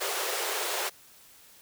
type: high-pass noise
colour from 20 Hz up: pink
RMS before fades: -31 dBFS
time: 0-0.9 s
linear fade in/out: 20 ms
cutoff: 360 Hz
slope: 96 dB/octave
effects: white hiss -55 dBFS RMS until 1.61 s